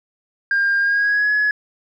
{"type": "tone with pitch glide", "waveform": "sine", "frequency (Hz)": [1605, 1691.6], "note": ["G6", "G#6"], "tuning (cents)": [40, 31], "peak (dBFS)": -13, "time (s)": [0.51, 1.51], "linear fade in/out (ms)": 2, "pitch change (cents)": 91, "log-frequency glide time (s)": [0.79, 1.32], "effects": ["tanh soft clip ceiling -12 dBFS"]}